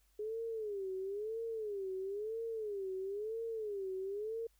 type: tone with vibrato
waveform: sine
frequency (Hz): 415.3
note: G#4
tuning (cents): 0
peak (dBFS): -37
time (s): 0.19-4.47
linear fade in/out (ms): 5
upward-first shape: sine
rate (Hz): 1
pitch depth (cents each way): 170
effects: added 50 Hz sine -70 dBFS peak until 4.59 s + white hiss -75 dBFS RMS until 4.59 s